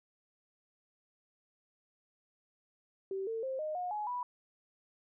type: tone with pitch steps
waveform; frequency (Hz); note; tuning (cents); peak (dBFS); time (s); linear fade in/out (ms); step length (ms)
sine; 385.9 / 451 / 527.2 / 616.1 / 720.1 / 841.7 / 983.7; G4 / A4 / C5 / D#5 / F#5 / G#5 / B5; -27 / +43 / +13 / -17 / -47 / +23 / -7; -34; 3.11-4.23; 2; 160
effects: none